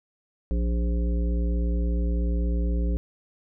harmonic tone with a mistuned harmonic, 58.27 Hz, A#1, in tune, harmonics 1 / 3 / 5 / 7 / 9, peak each -22 / -32 / -36 / -39 / -41 dBFS, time 0.51-2.97 s, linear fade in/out 0 ms, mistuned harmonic 3, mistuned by +43 cents, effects none

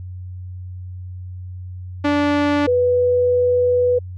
sawtooth / sine tone pair in turn, 290.9 / 493.6 Hz, D4 / B4, -16 / -1 cents, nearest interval major sixth, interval 915 cents, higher second, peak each -11 / -13 dBFS, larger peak first, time 2.04-2.67 / 2.67-3.99 s, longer second, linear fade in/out 10 ms, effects added 91 Hz sine -29 dBFS peak until 4.17 s + low-pass 3000 Hz 12 dB/octave

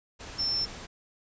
sine tone in noise, 5360 Hz, E8, 28 cents sharp, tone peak -26 dBFS, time 0.38-0.66 s, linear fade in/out 20 ms, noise pink, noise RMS -42 dBFS, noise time 0.19-0.87 s, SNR +13 dB, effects resampled to 16000 Hz

